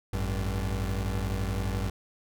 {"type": "tone pair together", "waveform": "30% pulse", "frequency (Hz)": [53.77, 95.8], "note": ["A1", "G2"], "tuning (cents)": [-39, -39], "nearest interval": "minor seventh", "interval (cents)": 1000, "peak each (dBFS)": -28, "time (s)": [0.13, 1.9], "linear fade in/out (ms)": 5, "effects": []}